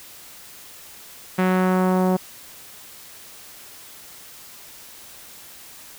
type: tone with low-pass filter sweep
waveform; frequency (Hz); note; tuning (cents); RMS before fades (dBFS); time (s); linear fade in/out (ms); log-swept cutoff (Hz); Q
sawtooth; 185; F#3; 0; -19; 1.38-2.17; 10; 2100 to 790; 1.3
effects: white hiss -43 dBFS RMS until 5.98 s